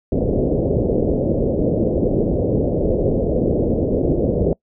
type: low-pass noise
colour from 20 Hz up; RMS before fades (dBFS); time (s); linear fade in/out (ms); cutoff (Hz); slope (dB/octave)
white; -18; 0.12-4.53; 2; 560; 48
effects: noise-tail reverb RT60 0.1 s tail -24 dB re dry